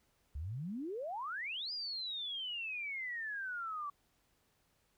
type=exponential two-way sweep; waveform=sine; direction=up then down; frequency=65.41 to 4978 to 1138 Hz; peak=-38 dBFS; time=0.35-3.9 s; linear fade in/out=5 ms; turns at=1.72 s; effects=pink hiss -75 dBFS RMS until 4.97 s